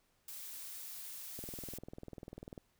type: noise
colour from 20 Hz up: blue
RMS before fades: -47 dBFS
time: 0.28-1.78 s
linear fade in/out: 2 ms
type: click train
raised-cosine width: 2 ms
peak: -33 dBFS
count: 25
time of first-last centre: 1.39-2.578 s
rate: 20.2 Hz
effects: pink hiss -75 dBFS RMS until 2.79 s